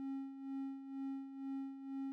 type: tone with tremolo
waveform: triangle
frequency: 271.1 Hz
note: C#4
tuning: 38 cents flat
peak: -37 dBFS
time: 0-2.12 s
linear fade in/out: 0 ms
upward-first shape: sine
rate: 2.1 Hz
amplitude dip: 65%
effects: none